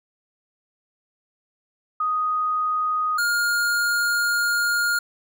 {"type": "tone pair in turn", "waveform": ["sine", "square"], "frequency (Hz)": [1246, 1417.3], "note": ["D#6", "F6"], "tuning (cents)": [2, 25], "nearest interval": "major second", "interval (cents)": 223, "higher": "second", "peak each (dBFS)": -20, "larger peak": "neither", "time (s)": [[2, 3.18], [3.18, 4.99]], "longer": "second", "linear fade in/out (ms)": 5, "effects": []}